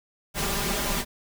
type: noise with comb filter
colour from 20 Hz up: pink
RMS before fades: -27 dBFS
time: 0.34-1.05 s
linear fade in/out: 50 ms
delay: 5 ms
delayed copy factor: +0.95
effects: none